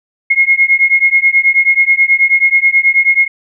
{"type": "beating tone pair", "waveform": "sine", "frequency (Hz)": [2152, 2161.3], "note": ["C7", "C#7"], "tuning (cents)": [48, -44], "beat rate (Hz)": 9.3, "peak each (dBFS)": -10, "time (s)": [0.3, 3.28], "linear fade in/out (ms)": 10, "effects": []}